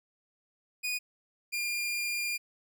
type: tone pair in turn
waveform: sawtooth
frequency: 2470 / 2405 Hz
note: D#7 / D7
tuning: -13 / +41 cents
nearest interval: unison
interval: 46 cents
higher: first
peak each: -27 / -27 dBFS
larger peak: neither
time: 0.83-0.99 / 1.52-2.38 s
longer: second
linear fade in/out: 20 ms
effects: none